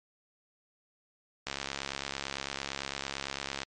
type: click train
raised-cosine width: 0.2 ms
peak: -16 dBFS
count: 150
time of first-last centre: 1.47-3.633 s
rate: 68.9 Hz
effects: MP3 48 kbps